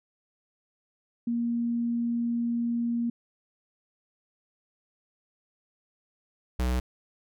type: tone pair in turn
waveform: sine / square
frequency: 235.5 / 62.38 Hz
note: A#3 / B1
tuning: +18 / +18 cents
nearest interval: octave + major seventh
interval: 2300 cents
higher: first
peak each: -25 dBFS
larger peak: neither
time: 1.27-3.1 / 6.59-6.8 s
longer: first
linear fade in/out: 5 ms
effects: none